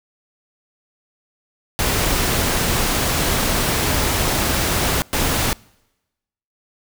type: noise bursts at uneven times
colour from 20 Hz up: pink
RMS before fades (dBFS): -19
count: 2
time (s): 1.79-5.02 / 5.13-5.53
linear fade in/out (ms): 0
effects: noise-tail reverb RT60 1.0 s tail -26 dB re dry